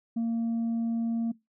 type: tone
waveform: sine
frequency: 230.1 Hz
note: A#3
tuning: 22 cents flat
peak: -23 dBFS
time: 0.16-1.32 s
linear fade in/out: 10 ms
effects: noise-tail reverb RT60 0.2 s tail -22 dB re dry + tanh soft clip ceiling -25 dBFS